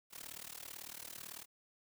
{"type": "noise with amplitude modulation", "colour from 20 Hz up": "white", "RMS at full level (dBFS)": -45, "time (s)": [0.1, 1.46], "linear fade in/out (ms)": 50, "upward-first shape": "sine", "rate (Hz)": 38, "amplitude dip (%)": 95, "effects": []}